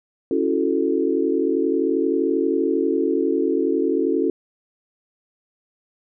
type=chord; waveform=sine; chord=F# minor seventh; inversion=second; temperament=equal; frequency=277.2 / 329.6 / 370 / 440 Hz; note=C#4 / E4 / F#4 / A4; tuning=0 / 0 / 0 / 0 cents; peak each=-23 dBFS; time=0.31-4.3 s; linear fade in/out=2 ms; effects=none